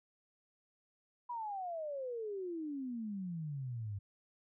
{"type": "exponential sweep", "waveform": "sine", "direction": "down", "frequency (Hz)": [987.8, 97], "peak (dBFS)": -38, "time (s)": [1.29, 3.99], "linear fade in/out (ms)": 10, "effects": []}